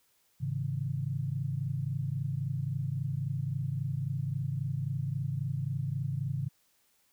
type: tone cluster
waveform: sine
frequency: 104 / 135.3 / 159 Hz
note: G#2 / C#3 / D#3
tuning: +3 / -42 / +38 cents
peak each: -37 / -32 / -37 dBFS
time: 0.4-6.49 s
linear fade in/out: 20 ms
effects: white hiss -70 dBFS RMS until 7.12 s